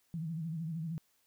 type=tone with vibrato; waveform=sine; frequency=162.5 Hz; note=E3; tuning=24 cents flat; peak=-35 dBFS; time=0.14-0.98 s; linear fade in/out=0 ms; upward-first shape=sine; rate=13 Hz; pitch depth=93 cents each way; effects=white hiss -73 dBFS RMS until 1.26 s